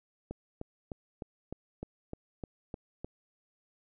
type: click train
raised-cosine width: 2 ms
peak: -25 dBFS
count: 10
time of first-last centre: 0.31-3.046 s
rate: 3.29 Hz
effects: none